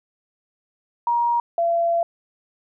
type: tone pair in turn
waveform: sine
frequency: 947 / 679.2 Hz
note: A#5 / F5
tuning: +27 / -48 cents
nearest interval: tritone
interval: 575 cents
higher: first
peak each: -17 dBFS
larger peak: neither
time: 1.07-1.4 / 1.58-2.03 s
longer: second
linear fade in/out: 2 ms
effects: none